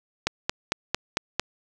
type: click train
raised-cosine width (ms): 0.2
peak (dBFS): -5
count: 6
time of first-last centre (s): 0.27-1.396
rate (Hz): 4.44
effects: none